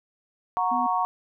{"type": "chord", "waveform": "sine", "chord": "F# major", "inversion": "none", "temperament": "equal with one note detuned", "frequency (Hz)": [731.9, 932.3, 1108.7], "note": ["F#5", "A#5", "C#6"], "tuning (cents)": [-19, 0, 0], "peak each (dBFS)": -26, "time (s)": [0.57, 1.05], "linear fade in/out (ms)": 0}
{"type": "tone", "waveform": "sine", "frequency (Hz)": 248.7, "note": "B3", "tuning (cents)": 12, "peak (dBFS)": -30, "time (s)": [0.71, 0.87], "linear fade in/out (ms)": 10}
{"effects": []}